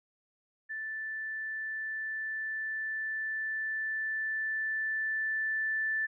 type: tone with level ramp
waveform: sine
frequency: 1760 Hz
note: A6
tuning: in tune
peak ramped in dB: -35 to -28 dBFS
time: 0.69-6.07 s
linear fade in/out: 20 ms
effects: none